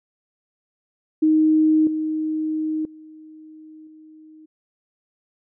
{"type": "tone with level steps", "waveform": "sine", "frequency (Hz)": 312.1, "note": "D#4", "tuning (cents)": 5, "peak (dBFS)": [-13, -21, -40, -43], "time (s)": [1.22, 4.46], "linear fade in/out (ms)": 10, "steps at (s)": [1.87, 2.85, 3.87], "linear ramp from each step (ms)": 2, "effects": []}